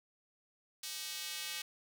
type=tone with high-pass filter sweep; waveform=square; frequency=171.8 Hz; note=F3; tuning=28 cents flat; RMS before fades=-42 dBFS; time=0.83-1.62 s; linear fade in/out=5 ms; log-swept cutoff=4200 to 2800 Hz; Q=1.1; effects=none